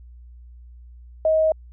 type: tone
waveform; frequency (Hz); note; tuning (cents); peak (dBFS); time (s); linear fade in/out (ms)
sine; 632; D#5; +27; -15; 1.25-1.52; 2
effects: added 60 Hz sine -41 dBFS peak until 1.72 s